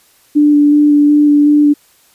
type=tone with vibrato; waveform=sine; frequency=293.7 Hz; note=D4; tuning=in tune; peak=-5 dBFS; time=0.35-1.74 s; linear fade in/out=20 ms; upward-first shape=square; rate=2.7 Hz; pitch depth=10 cents each way; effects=white hiss -50 dBFS RMS until 2.14 s + resampled to 32000 Hz